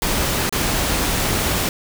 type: noise with dropouts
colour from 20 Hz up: pink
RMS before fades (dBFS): -20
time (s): 0.02-1.69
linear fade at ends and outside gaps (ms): 1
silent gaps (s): 0.494-0.525
effects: none